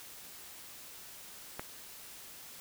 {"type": "click", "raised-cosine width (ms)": 0.5, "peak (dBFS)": -22, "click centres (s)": 1.595, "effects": ["white hiss -50 dBFS RMS until 2.6 s"]}